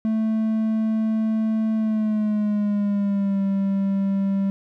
triangle tone with pitch glide, 220 to 196 Hz, A3 to G3, 0 to 0 cents, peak -17 dBFS, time 0.05-4.5 s, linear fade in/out 0 ms, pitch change -200 cents, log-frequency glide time 1.75-3.41 s, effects none

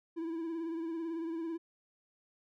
triangle tone with vibrato, 329.6 Hz, E4, in tune, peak -33 dBFS, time 0.16-1.58 s, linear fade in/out 20 ms, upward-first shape sine, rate 18 Hz, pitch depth 47 cents each way, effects none

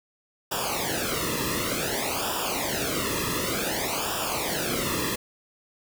pink noise with flanger, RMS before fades -28 dBFS, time 0.51-5.16 s, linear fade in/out 10 ms, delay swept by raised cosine 0.47 to 1.35 ms, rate 0.55 Hz, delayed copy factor -0.9, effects none

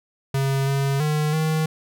square tone with pitch steps, 136.2 / 137.9 / 151.8 / 157.3 Hz, C#3 / C#3 / D#3 / D#3, -30 / -9 / -42 / +19 cents, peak -20 dBFS, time 0.34-1.66 s, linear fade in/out 5 ms, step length 330 ms, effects none

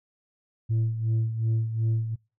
sine tone with tremolo, 112.4 Hz, A2, 37 cents sharp, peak -18 dBFS, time 0.69-2.16 s, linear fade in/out 20 ms, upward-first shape sine, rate 2.7 Hz, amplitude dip 70%, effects noise-tail reverb RT60 0.3 s tail -26 dB re dry + tanh soft clip ceiling -20 dBFS

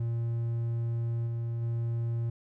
triangle tone with level steps, 116.54 Hz, A#2, in tune, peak -26 / -28 / -26 dBFS, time 0-2.3 s, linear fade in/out 5 ms, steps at 1.26 / 1.61 s, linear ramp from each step 20 ms, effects none

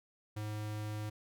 square tone, 106.3 Hz, G#2, 41 cents sharp, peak -38 dBFS, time 0.36-1.1 s, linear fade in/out 10 ms, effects none

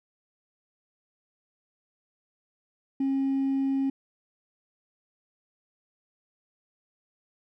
triangle tone with hard clipping, 270.9 Hz, C#4, 40 cents flat, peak -23 dBFS, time 3-3.9 s, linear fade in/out 5 ms, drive 2 dB, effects none

